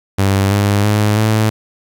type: tone with pitch steps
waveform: sawtooth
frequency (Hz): 98 / 101.51 / 105.16 / 108.93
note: G2 / G#2 / G#2 / A2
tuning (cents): 0 / -39 / +22 / -17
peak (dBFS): -7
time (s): 0.18-1.5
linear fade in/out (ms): 10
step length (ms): 330
effects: 8-bit